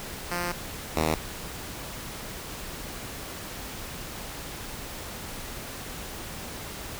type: tone pair in turn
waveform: 5% pulse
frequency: 175.2 / 78.79 Hz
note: F3 / D#2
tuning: +6 / +22 cents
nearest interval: octave + major second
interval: 1384 cents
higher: first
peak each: -17 / -12 dBFS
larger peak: second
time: 0.31-0.52 / 0.96-1.15 s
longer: first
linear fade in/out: 5 ms
effects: pink hiss -38 dBFS RMS until 6.99 s